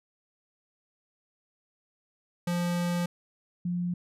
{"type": "tone pair in turn", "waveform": ["square", "sine"], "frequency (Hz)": [174.61, 176.33], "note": ["F3", "F3"], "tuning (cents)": [0, 17], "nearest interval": "unison", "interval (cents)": 17, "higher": "second", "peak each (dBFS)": -27, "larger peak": "neither", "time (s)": [[2.47, 3.06], [3.65, 3.94]], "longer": "first", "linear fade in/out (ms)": 5, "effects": ["resampled to 32000 Hz"]}